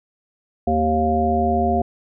harmonic tone, 77.78 Hz, D#2, in tune, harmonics 1 / 3 / 5 / 7 / 9, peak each -24 / -22 / -24 / -28 / -19 dBFS, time 0.67-1.82 s, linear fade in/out 5 ms, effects none

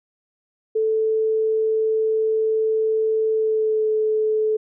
sine tone with pitch glide, 439.3 to 433 Hz, A4 to A4, -3 to -28 cents, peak -17 dBFS, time 0.75-4.57 s, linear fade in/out 10 ms, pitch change -25 cents, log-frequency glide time 3.32-3.88 s, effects none

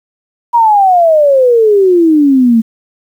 sine exponential sweep, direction down, 965 to 220 Hz, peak -4 dBFS, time 0.53-2.62 s, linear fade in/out 20 ms, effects 7-bit

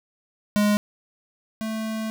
square tone pair in turn, 207.7 / 220.1 Hz, G#3 / A3, 0 / +1 cents, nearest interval minor second, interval 101 cents, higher second, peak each -18 / -27 dBFS, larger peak first, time 0.56-0.77 / 1.61-2.1 s, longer second, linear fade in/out 0 ms, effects none

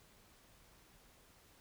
silence, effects pink hiss -65 dBFS RMS until 1.6 s

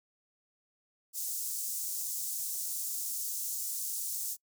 pink high-pass noise, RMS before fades -36 dBFS, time 1.13-4.37 s, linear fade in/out 50 ms, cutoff 6500 Hz, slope 24 dB/octave, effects noise-tail reverb RT60 0.1 s tail -25 dB re dry

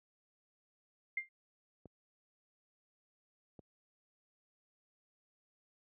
sine tone with exponential decay, 2100 Hz, C7, 6 cents sharp, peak -30 dBFS, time 1.17-1.29 s, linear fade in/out 5 ms, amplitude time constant 24 ms
clicks, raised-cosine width 2 ms, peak -39 dBFS, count 2, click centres 1.857 / 3.592 s
effects high-pass 80 Hz 12 dB/octave

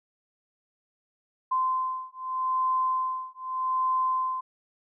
sine beating tone pair, 1034 / 1034.82 Hz, C6 / C6, -21 / -19 cents, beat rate 0.82 Hz, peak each -28 dBFS, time 1.51-4.41 s, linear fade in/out 10 ms, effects none

